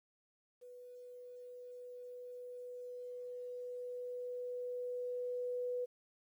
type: tone with level ramp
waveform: sine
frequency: 493.9 Hz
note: B4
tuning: in tune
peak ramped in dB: -51 to -35 dBFS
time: 0.61-5.86 s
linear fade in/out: 20 ms
effects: 12-bit